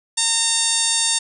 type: harmonic tone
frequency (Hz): 914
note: A#5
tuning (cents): -34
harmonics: 1 / 2 / 3 / 4 / 5 / 6 / 7 / 8 / 9 / 10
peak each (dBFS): -32 / -32 / -32 / -23 / -26 / -28 / -27 / -25 / -26 / -22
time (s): 0.17-1.19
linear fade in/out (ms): 10
effects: none